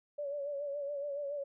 sine tone with vibrato, 571 Hz, D5, 49 cents flat, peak -35 dBFS, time 0.18-1.44 s, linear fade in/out 10 ms, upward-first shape sine, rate 7.1 Hz, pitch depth 53 cents each way, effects none

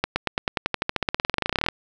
accelerating click train, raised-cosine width 0.3 ms, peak -5 dBFS, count 29, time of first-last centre 0.04-1.686 s, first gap 120 ms, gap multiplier 0.94, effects none

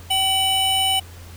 square tone pair together, 767 / 2977 Hz, G5 / F#7, -38 / +10 cents, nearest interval octave + major seventh, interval 2348 cents, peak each -23 / -19 dBFS, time 0.1-1 s, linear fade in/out 10 ms, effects added 86 Hz sine -38 dBFS peak until 1.36 s + pink hiss -45 dBFS RMS until 1.36 s

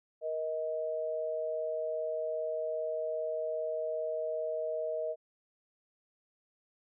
sine tone pair together, 472.5 / 630 Hz, A#4 / D#5, +23 / +21 cents, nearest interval perfect fourth, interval 498 cents, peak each -37 / -33 dBFS, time 0.21-5.16 s, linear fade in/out 50 ms, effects none

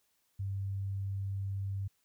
sine tone, 98 Hz, G2, in tune, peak -33 dBFS, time 0.39-1.88 s, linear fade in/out 10 ms, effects white hiss -75 dBFS RMS until 2.04 s

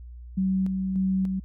sine tone with tremolo, 189.6 Hz, F#3, 43 cents sharp, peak -21 dBFS, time 0.37-1.4 s, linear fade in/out 10 ms, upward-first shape square, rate 1.7 Hz, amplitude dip 35%, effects added 60 Hz sine -39 dBFS peak until 1.44 s

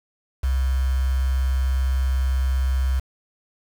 sine tone with quantisation, 65.41 Hz, C2, in tune, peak -18 dBFS, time 0.43-3 s, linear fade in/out 10 ms, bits 6, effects none

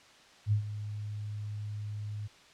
sine tone with ADSR envelope, 104.8 Hz, G#2, 16 cents sharp, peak -22 dBFS, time 0.46-2.28 s, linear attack 60 ms, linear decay 100 ms, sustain -13 dB, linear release 19 ms, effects white hiss -57 dBFS RMS until 2.53 s + low-pass 5000 Hz 12 dB/octave

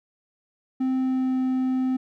triangle tone with pitch glide, 260.3 to 258.5 Hz, C4 to C4, -9 to -21 cents, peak -19 dBFS, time 0.8-1.97 s, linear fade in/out 10 ms, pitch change -12 cents, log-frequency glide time 0.97-1.39 s, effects none

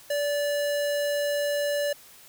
square tone, 580 Hz, D5, 22 cents flat, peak -25 dBFS, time 0.1-1.93 s, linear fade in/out 5 ms, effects white hiss -51 dBFS RMS until 2.28 s

